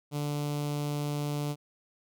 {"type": "tone with notch filter", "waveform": "sawtooth", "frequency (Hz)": 146.4, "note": "D3", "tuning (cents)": -5, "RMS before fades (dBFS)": -32, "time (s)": [0.11, 1.56], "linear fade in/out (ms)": 50, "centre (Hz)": 1700, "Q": 1.2, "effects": []}